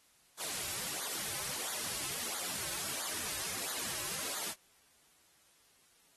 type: noise with flanger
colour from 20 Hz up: white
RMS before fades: -38 dBFS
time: 0.37-4.55 s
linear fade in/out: 50 ms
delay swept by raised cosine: 0.36 to 4.36 ms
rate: 1.5 Hz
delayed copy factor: -0.9
effects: white hiss -67 dBFS RMS until 6.16 s + AAC 32 kbps